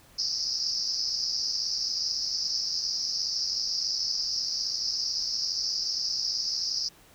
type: band-pass noise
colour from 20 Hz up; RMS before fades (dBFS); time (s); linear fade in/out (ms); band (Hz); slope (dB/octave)
pink; -30; 0.18-6.89; 10; 4800 to 5500; 96
effects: pink hiss -56 dBFS RMS until 7.14 s